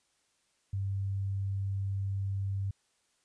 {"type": "tone", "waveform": "sine", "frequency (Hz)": 98, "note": "G2", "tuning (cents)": 0, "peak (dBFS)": -30, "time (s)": [0.73, 2.71], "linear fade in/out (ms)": 5, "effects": ["white hiss -73 dBFS RMS until 3.24 s", "resampled to 22050 Hz"]}